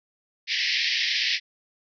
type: band-pass noise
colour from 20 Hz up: pink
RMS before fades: -25 dBFS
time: 0.47-1.4 s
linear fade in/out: 50 ms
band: 1800 to 5500 Hz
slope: 96 dB/octave
effects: none